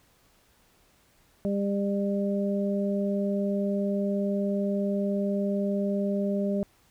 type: harmonic tone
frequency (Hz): 200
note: G3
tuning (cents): +35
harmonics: 1 / 2 / 3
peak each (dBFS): -26 / -32 / -31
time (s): 1.45-6.63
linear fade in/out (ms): 0
effects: pink hiss -63 dBFS RMS until 6.9 s